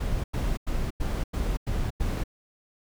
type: noise bursts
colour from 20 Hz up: brown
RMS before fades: -27 dBFS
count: 7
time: 0-2.238 s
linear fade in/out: 10 ms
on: 240 ms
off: 93 ms
effects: none

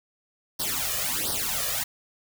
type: noise with flanger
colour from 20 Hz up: white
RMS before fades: -28 dBFS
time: 0.59-1.84 s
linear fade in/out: 10 ms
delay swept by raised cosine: 0.2 to 1.7 ms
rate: 1.4 Hz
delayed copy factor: +1
effects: none

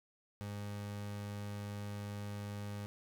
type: tone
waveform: 30% pulse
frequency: 102.5 Hz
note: G#2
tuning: 22 cents flat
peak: -38 dBFS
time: 0.41-2.86 s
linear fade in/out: 0 ms
effects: none

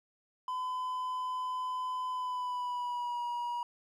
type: tone with pitch glide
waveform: triangle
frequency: 1012 to 960.2 Hz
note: B5 to B5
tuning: +42 to -49 cents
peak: -31 dBFS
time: 0.48-3.63 s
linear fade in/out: 2 ms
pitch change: -91 cents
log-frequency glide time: 2.1-3.22 s
effects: none

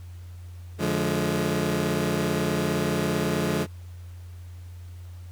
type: chord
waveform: 20% pulse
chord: D diminished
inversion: none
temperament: just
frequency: 146.83 / 176.2 / 211.4 Hz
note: D3 / F3 / Ab3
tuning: 0 / +16 / +31 cents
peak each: -23 dBFS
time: 0.78-3.67 s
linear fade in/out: 50 ms
effects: added 88 Hz sine -38 dBFS peak until 5.31 s + pink hiss -57 dBFS RMS until 5.31 s

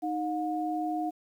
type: tone pair together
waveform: sine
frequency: 311.1 / 719.3 Hz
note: D#4 / F#5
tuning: 0 / -49 cents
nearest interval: octave + minor third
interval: 1451 cents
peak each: -31 / -31 dBFS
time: 0.02-1.11 s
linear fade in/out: 20 ms
effects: 10-bit

